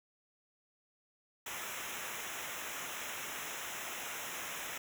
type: noise with comb filter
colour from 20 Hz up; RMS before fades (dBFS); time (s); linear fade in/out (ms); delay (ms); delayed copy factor
pink; -42; 1.46-4.78; 5; 0.22; -1
effects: none